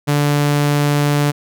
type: tone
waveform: sawtooth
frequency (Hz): 145.6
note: D3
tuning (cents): -15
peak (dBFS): -9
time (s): 0.07-1.32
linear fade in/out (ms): 20
effects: none